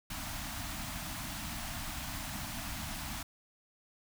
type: band-stop noise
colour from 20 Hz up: pink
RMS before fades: -40 dBFS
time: 0.1-3.23 s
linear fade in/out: 5 ms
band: 310 to 620 Hz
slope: 96 dB/octave
effects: none